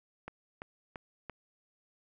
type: click train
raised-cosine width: 0.5 ms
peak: -26 dBFS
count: 4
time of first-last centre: 0.28-1.297 s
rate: 2.95 Hz
effects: none